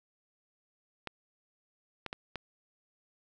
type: clicks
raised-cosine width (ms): 0.3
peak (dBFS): -21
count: 4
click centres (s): 1.073 / 2.063 / 2.129 / 2.357
effects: none